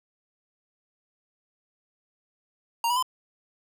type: tone with pitch steps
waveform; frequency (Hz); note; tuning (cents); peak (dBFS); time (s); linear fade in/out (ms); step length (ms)
square; 932 / 976.1 / 1022.2; A#5 / B5 / C6; -1 / -21 / -41; -23; 2.84-3.026; 2; 62
effects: none